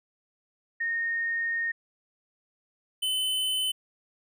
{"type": "tone pair in turn", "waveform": ["sine", "square"], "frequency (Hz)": [1846, 3035], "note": ["A#6", "F#7"], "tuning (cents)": [-17, 43], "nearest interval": "major sixth", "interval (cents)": 860, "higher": "second", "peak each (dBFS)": -26, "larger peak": "neither", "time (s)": [[0.8, 1.72], [3.02, 3.72]], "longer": "first", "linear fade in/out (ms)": 10, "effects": []}